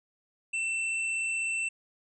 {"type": "tone", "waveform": "square", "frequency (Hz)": 2681, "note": "E7", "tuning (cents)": 29, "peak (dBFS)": -29, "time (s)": [0.53, 1.69], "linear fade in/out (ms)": 10, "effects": ["resampled to 22050 Hz"]}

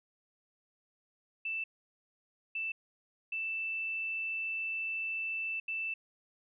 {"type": "tone bursts at uneven times", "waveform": "sine", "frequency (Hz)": 2653, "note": "E7", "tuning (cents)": 10, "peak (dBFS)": -33, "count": 4, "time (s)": [[1.45, 1.64], [2.55, 2.72], [3.32, 5.6], [5.68, 5.94]], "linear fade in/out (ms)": 5, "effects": []}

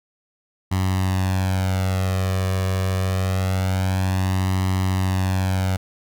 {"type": "tone with flanger", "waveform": "sawtooth", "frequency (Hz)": 94, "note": "F#2", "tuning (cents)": 28, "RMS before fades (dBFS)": -21, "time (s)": [0.71, 5.77], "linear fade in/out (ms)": 10, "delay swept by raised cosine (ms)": [1, 1.74], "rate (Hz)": 0.25, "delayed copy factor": 0.75, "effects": []}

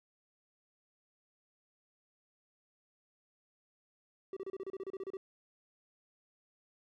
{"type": "tone bursts", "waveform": "triangle", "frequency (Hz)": 385, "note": "G4", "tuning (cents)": -31, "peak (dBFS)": -36, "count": 13, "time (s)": [4.33, 5.17], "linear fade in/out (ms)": 2, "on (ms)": 36, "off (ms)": 31, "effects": []}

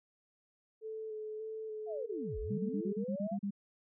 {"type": "tone with vibrato", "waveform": "sine", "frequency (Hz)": 434.6, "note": "A4", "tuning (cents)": -21, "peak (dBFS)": -39, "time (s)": [0.81, 2.96], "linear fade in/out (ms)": 50, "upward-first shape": "square", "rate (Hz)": 1.7, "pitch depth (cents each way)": 17}
{"type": "linear two-way sweep", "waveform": "sine", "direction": "down then up", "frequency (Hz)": [719, 34.65, 719], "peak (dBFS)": -38, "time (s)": [1.86, 3.38], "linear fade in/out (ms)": 50, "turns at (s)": 2.39}
{"type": "tone bursts", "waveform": "sine", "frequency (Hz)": 200.5, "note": "G3", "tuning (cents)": 39, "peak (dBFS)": -33, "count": 9, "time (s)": [2.5, 3.508], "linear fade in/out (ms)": 10, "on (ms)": 80, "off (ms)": 36}
{"effects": []}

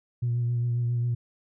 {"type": "tone with vibrato", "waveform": "sine", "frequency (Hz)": 119.9, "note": "A#2", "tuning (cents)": 49, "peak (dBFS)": -22, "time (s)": [0.22, 1.15], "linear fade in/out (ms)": 10, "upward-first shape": "triangle", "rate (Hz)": 7.4, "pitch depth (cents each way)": 27, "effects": ["tanh soft clip ceiling -20 dBFS"]}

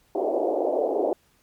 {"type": "band-pass noise", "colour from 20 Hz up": "pink", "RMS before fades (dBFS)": -24, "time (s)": [0.15, 1.13], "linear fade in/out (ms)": 2, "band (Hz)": [320, 740], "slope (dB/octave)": 48, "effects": ["pink hiss -63 dBFS RMS until 1.42 s", "MP3 96 kbps"]}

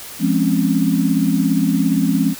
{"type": "chord", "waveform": "sine", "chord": "Db major seventh", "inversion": "first", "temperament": "just", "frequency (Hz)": [173.24, 207.9, 259.9, 277.2], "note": ["F3", "Ab3", "C4", "Db4"], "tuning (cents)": [-14, 2, -11, 0], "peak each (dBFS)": -19, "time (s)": [0.19, 2.35], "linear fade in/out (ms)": 50, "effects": ["white hiss -34 dBFS RMS until 2.39 s"]}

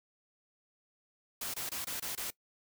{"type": "noise bursts", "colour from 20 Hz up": "white", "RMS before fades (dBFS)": -38, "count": 6, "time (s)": [1.41, 2.305], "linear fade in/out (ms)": 5, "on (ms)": 130, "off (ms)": 23, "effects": ["noise-tail reverb RT60 0.1 s tail -21 dB re dry"]}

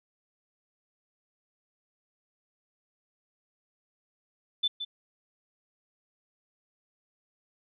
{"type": "tone with echo", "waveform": "sine", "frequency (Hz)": 3520, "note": "A7", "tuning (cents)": 0, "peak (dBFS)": -23, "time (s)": [4.63, 4.68], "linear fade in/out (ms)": 10, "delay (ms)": 170, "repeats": 1, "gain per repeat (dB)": -9, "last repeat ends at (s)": 4.85, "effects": []}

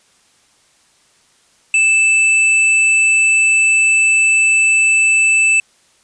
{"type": "tone", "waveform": "square", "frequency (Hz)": 2637, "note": "E7", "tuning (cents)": 0, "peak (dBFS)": -10, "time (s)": [1.74, 5.6], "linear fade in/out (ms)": 2, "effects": ["white hiss -54 dBFS RMS until 6.03 s", "resampled to 22050 Hz"]}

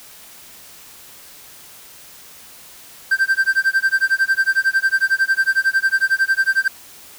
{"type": "tone with tremolo", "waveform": "triangle", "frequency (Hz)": 1568, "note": "G6", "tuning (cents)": 0, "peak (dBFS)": -9, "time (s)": [3.11, 6.68], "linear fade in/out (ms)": 5, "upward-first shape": "sine", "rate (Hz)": 11, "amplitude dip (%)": 100, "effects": ["white hiss -42 dBFS RMS until 7.18 s"]}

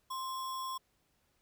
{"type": "tone with sample-and-hold", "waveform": "sine", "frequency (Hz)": 1048, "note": "C6", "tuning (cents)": 2, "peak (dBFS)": -36, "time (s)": [0.1, 0.78], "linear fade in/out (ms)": 10, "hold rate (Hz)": 4410, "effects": ["pink hiss -75 dBFS RMS until 1.41 s"]}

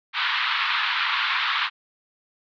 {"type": "band-pass noise", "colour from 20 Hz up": "pink", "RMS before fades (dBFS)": -24, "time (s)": [0.13, 1.7], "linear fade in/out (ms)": 50, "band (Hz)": [1000, 4000], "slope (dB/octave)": 48, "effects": []}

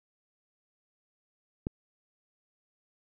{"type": "click", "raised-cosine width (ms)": 3, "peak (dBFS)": -18, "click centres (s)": 1.669, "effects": []}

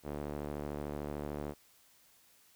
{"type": "tone with band-pass filter", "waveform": "sawtooth", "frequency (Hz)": 73.42, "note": "D2", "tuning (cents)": 0, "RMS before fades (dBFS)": -40, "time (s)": [0.03, 1.55], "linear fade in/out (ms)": 50, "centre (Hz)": 450, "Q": 0.89, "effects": ["white hiss -65 dBFS RMS until 2.55 s"]}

